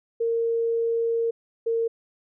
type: tone pair in turn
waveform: sine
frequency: 460.8 / 458.2 Hz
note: A#4 / A#4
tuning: -20 / -30 cents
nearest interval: unison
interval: 10 cents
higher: first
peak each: -21 dBFS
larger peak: neither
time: 0.2-1.31 / 1.66-1.88 s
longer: first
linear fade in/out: 10 ms
effects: none